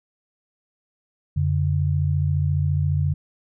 sine tone pair together, 89.2 / 143.7 Hz, F2 / D3, +37 / -37 cents, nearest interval minor sixth, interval 826 cents, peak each -21 dBFS, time 1.36-3.14 s, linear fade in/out 10 ms, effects none

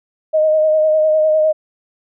sine tone with vibrato, 622.3 Hz, D#5, in tune, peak -10 dBFS, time 0.33-1.53 s, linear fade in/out 20 ms, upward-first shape sine, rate 9.9 Hz, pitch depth 24 cents each way, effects none

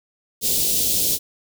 white band-stop noise, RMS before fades -20 dBFS, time 0.41-1.19 s, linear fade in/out 50 ms, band 520 to 3400 Hz, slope 24 dB/octave, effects none

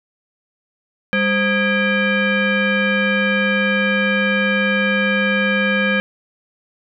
sine tone with frequency modulation, 921 Hz, A#5, 21 cents flat, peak -14 dBFS, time 1.13-6 s, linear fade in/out 0 ms, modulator 721 Hz, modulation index 2.3, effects none

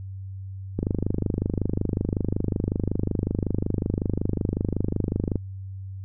click train, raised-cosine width 3 ms, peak -11 dBFS, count 117, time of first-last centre 0.79-5.357 s, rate 25.4 Hz, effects added 96 Hz sine -33 dBFS peak until 6.04 s

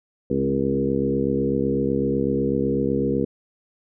harmonic tone with a mistuned harmonic, 68 Hz, C#2, 33 cents flat, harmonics 1 / 2 / 3 / 4 / 5 / 6 / 7, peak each -35 / -29 / -26 / -25 / -29 / -26 / -26 dBFS, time 0.3-3.25 s, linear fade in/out 5 ms, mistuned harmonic 3, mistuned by +26 cents, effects none

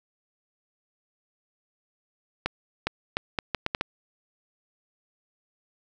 accelerating click train, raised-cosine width 0.3 ms, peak -9 dBFS, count 8, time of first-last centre 2.46-3.811 s, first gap 410 ms, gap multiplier 0.73, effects none

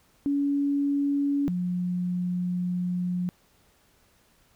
sine tone pair in turn, 283.1 / 178.91 Hz, C#4 / F3, +37 / +42 cents, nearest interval minor sixth, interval 795 cents, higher first, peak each -22 / -25 dBFS, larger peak first, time 0.26-1.48 / 1.48-3.29 s, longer second, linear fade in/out 0 ms, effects pink hiss -63 dBFS RMS until 4.55 s

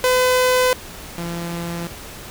sawtooth tone pair in turn, 506 / 170.62 Hz, B4 / F3, +42 / -40 cents, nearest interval octave + perfect fifth, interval 1882 cents, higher first, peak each -10 / -21 dBFS, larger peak first, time 0.04-0.73 / 1.18-1.87 s, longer neither, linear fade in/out 0 ms, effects pink hiss -36 dBFS RMS until 2.3 s

